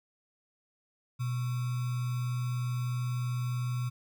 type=tone with sample-and-hold; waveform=sine; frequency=123.47 Hz; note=B2; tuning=in tune; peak=-29 dBFS; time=1.19-3.9 s; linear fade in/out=20 ms; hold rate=1225 Hz; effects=none